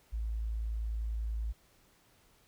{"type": "tone", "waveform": "sine", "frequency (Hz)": 55.2, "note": "A1", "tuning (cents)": 6, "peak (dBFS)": -32, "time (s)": [0.12, 1.53], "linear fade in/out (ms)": 20, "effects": ["pink hiss -66 dBFS RMS until 2.47 s"]}